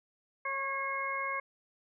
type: harmonic tone with a mistuned harmonic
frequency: 547 Hz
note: C#5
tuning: 23 cents flat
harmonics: 1 / 2 / 3 / 4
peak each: -42 / -35 / -41 / -36 dBFS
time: 0.45-1.4 s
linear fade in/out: 5 ms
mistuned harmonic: 4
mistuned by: -24 cents
effects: none